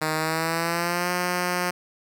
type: tone with pitch glide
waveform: 5% pulse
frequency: 156.4 to 178.62 Hz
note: D#3 to F3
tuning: +9 to +39 cents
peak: -12 dBFS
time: 0.01-1.71 s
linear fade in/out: 10 ms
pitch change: +230 cents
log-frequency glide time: 0.14-1.11 s
effects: none